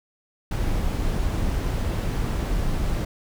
brown noise, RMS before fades -24 dBFS, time 0.51-3.05 s, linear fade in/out 5 ms, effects none

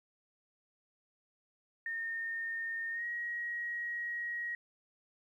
sine tone with pitch glide, 1829 to 1895.7 Hz, A#6 to A#6, -33 to +29 cents, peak -35 dBFS, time 1.86-4.55 s, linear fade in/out 2 ms, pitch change +62 cents, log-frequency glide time 2.92-3.05 s, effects 12-bit

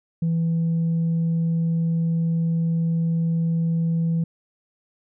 sine tone, 165.5 Hz, E3, 7 cents sharp, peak -17 dBFS, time 0.22-4.24 s, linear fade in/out 5 ms, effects tanh soft clip ceiling -17 dBFS

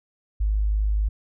sine tone, 51.91 Hz, G#1, in tune, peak -19 dBFS, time 0.4-1.09 s, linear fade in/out 10 ms, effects none

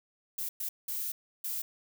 violet noise bursts at uneven times, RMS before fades -35 dBFS, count 4, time 0.38-0.49 / 0.6-0.69 / 0.88-1.12 / 1.44-1.62 s, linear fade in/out 5 ms, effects none

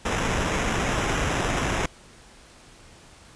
pink noise with sample-and-hold, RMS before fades -25 dBFS, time 0.05-1.86 s, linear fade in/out 5 ms, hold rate 4410 Hz, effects pink hiss -50 dBFS RMS until 3.35 s + resampled to 22050 Hz

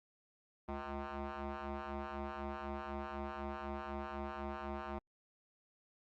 10% pulse ring-modulated tone, 140 Hz, C#3, 18 cents sharp, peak -29 dBFS, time 0.68-4.99 s, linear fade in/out 10 ms, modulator 492 Hz, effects low-pass 2000 Hz 12 dB/octave + Opus 48 kbps

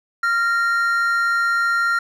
triangle tone pair together, 1388.2 / 1853 Hz, F6 / A#6, -11 / -11 cents, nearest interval perfect fourth, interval 500 cents, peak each -15 / -23 dBFS, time 0.23-1.99 s, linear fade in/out 5 ms, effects none

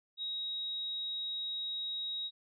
sine tone, 3800 Hz, A#7, 33 cents sharp, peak -35 dBFS, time 0.17-2.31 s, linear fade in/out 50 ms, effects none

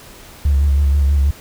triangle tone with vibrato, 70.5 Hz, C#2, 30 cents sharp, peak -7 dBFS, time 0.45-1.31 s, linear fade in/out 5 ms, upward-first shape sine, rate 6.2 Hz, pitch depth 51 cents each way, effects tanh soft clip ceiling -8 dBFS + pink hiss -40 dBFS RMS until 1.4 s

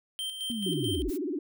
square tone with tremolo, 3136 Hz, G7, in tune, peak -32 dBFS, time 0.19-1.02 s, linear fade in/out 0 ms, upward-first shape square, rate 4.6 Hz, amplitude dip 50%
sine linear sweep, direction down, 243.7 to 34.53 Hz, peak -31 dBFS, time 0.5-1.1 s, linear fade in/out 0 ms
sine tone with vibrato, 326.6 Hz, E4, 16 cents flat, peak -29 dBFS, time 0.66-1.39 s, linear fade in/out 5 ms, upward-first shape sine, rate 18 Hz, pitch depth 290 cents each way
blue noise, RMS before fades -45 dBFS, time 1.08-1.18 s, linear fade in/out 20 ms
effects none

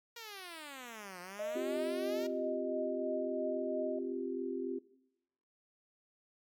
5% pulse exponential two-way sweep, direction down then up, 478.4 to 174.61 to 478.4 Hz, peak -34 dBFS, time 0.16-2.27 s, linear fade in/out 5 ms, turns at 1.2 s
sine tone with tremolo, 621 Hz, D#5, 3 cents flat, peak -34 dBFS, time 1.39-3.99 s, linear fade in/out 5 ms, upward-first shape triangle, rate 3 Hz, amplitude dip 45%
sine chord, C suspended fourth, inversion none, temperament just, 261.6 / 348.8 / 392.4 Hz, C4 / F4 / G4, 0 / -2 / +2 cents, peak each -39 dBFS, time 1.55-4.79 s, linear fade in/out 10 ms
effects noise-tail reverb RT60 0.8 s tail -18 dB re dry + MP3 96 kbps

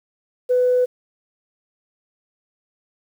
sine tone, 499 Hz, B4, 18 cents sharp, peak -13 dBFS, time 0.49-0.86 s, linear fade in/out 20 ms, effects tanh soft clip ceiling -9 dBFS + 8-bit

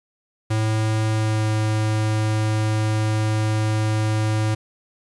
square tone with pitch glide, 109.3 to 108.29 Hz, A2 to A2, -11 to -27 cents, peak -19 dBFS, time 0.5-4.55 s, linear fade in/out 10 ms, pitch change -16 cents, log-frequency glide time 1.11-1.48 s, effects resampled to 24000 Hz + 8-bit

